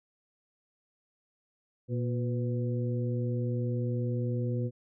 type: harmonic tone with a mistuned harmonic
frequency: 120 Hz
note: B2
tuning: 49 cents flat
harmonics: 1 / 2 / 3 / 4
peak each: -29 / -36 / -39 / -39 dBFS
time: 1.88-4.71 s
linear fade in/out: 50 ms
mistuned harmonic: 4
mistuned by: +61 cents
effects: none